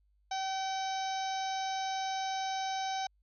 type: harmonic tone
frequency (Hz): 767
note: G5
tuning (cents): -38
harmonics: 1 / 2 / 3 / 4 / 5 / 6 / 7 / 8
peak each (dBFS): -33 / -45 / -47 / -48 / -44 / -52 / -47 / -47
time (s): 0.31-3.07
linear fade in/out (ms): 5
effects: added 50 Hz sine -67 dBFS peak until 3.22 s